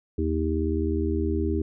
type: harmonic tone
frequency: 79.5 Hz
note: D#2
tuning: 38 cents sharp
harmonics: 1 / 3 / 4 / 5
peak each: -26 / -31 / -28 / -29 dBFS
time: 0.18-1.62 s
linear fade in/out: 5 ms
effects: none

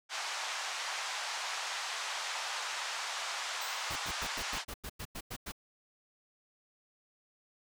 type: band-pass noise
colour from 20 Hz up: pink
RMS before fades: -38 dBFS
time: 0.09-4.65 s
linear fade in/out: 50 ms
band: 780 to 7200 Hz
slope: 24 dB/octave
type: tone with exponential decay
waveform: 5% pulse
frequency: 3993 Hz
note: B7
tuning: 18 cents sharp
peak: -35 dBFS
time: 3.61-4.12 s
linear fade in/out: 5 ms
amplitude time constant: 110 ms
type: noise bursts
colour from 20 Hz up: pink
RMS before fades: -41 dBFS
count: 11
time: 3.9-5.521 s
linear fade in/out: 10 ms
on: 61 ms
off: 95 ms
effects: none

